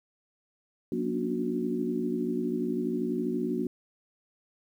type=tone cluster; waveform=sine; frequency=181.9 / 236.8 / 285 / 297.3 / 365.4 Hz; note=F#3 / A#3 / C#4 / D4 / F#4; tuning=-29 / +27 / +48 / +21 / -22 cents; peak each=-36 / -31 / -36 / -36 / -32 dBFS; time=0.92-3.67 s; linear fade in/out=2 ms; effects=10-bit